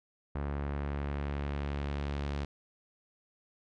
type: tone with low-pass filter sweep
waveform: sawtooth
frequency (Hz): 71.3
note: C#2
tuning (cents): +49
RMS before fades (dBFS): -35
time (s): 0.35-2.45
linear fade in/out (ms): 5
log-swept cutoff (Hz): 1500 to 4400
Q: 0.98
effects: none